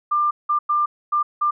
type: tone bursts at uneven times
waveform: sine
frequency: 1193 Hz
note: D6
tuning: 27 cents sharp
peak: -16 dBFS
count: 5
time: 0.11-0.31 / 0.49-0.59 / 0.69-0.86 / 1.12-1.23 / 1.41-1.51 s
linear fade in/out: 10 ms
effects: none